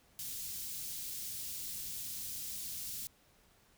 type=band-stop noise; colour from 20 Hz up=white; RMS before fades=-42 dBFS; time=0.19-3.07 s; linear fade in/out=0 ms; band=170 to 4100 Hz; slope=12 dB/octave; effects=pink hiss -67 dBFS RMS until 3.77 s